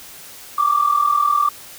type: tone pair together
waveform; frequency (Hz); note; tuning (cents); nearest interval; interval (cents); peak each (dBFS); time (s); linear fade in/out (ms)
sine; 1151 / 1190.9; D6 / D6; -35 / +24; minor second; 59; -16; 0.58-1.49; 5
effects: tanh soft clip ceiling -6 dBFS + white hiss -39 dBFS RMS until 1.78 s